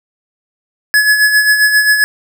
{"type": "tone with tremolo", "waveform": "square", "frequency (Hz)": 1700, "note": "G#6", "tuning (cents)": 40, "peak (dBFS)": -6, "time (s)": [0.94, 2.04], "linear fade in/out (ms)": 0, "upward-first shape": "sine", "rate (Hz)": 7.5, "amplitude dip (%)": 55, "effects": []}